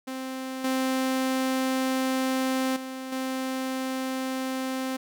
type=tone with level steps; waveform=sawtooth; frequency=261.6 Hz; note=C4; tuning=in tune; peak=-28 / -20 / -30 / -24 dBFS; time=0.07-4.97 s; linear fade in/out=10 ms; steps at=0.64 / 2.76 / 3.12 s; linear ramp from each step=5 ms; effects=none